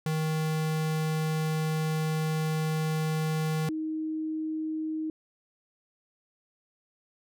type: tone pair in turn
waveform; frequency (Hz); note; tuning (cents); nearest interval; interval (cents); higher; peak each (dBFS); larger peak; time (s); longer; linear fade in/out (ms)
square / sine; 157 / 314; D#3 / D#4; +16 / +16; octave; 1200; second; -27 / -29; first; 0.06-3.69 / 3.69-5.1; first; 2
effects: none